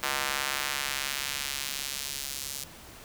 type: tone with high-pass filter sweep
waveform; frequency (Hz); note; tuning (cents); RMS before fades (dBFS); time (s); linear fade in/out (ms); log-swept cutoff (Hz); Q
square; 69.3; C#2; 0; -33; 0.03-2.64; 0; 1100 to 5600; 0.75
effects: pink hiss -48 dBFS RMS until 3.04 s